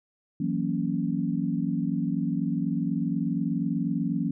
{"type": "chord", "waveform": "sine", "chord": "F# dominant seventh", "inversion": "third", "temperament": "equal", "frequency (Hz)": [164.81, 185, 233.1, 277.2], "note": ["E3", "F#3", "A#3", "C#4"], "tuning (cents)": [0, 0, 0, 0], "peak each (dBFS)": -30, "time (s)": [0.4, 4.31], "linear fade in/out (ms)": 5, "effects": []}